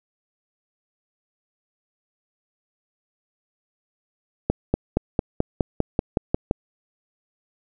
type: accelerating click train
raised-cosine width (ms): 2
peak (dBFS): -5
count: 11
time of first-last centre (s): 4.5-6.511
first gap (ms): 240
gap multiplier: 0.96
effects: none